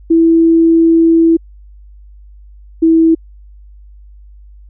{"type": "tone pair in turn", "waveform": "sine", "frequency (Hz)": [329.6, 325.8], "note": ["E4", "E4"], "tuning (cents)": [0, -20], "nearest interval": "unison", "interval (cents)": 20, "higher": "first", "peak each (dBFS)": -5, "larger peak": "neither", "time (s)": [[0.1, 1.37], [2.82, 3.15]], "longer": "first", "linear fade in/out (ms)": 10, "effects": ["added 50 Hz sine -35 dBFS peak until 4.69 s"]}